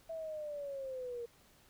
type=linear sweep; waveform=sine; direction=down; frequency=659.3 to 466.2 Hz; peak=-39 dBFS; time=0.09-1.26 s; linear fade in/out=10 ms; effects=pink hiss -65 dBFS RMS until 1.69 s